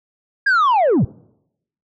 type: linear sweep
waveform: sine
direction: down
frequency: 1656 to 79 Hz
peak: -9 dBFS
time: 0.46-1.05 s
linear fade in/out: 10 ms
effects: noise-tail reverb RT60 0.8 s tail -26 dB re dry + tanh soft clip ceiling -11 dBFS